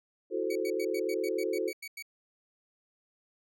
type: chord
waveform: sine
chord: F# half-diminished seventh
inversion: third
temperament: equal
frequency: 329.6 / 370 / 440 / 523.3 Hz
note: E4 / F#4 / A4 / C5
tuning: 0 / 0 / 0 / 0 cents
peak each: -36 / -33 / -33 / -36 dBFS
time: 0.3-1.73 s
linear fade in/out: 50 ms
type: tone bursts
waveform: sawtooth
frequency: 2259 Hz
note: C#7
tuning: 32 cents sharp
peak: -36 dBFS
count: 11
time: 0.5-2.025 s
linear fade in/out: 5 ms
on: 55 ms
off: 92 ms
effects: none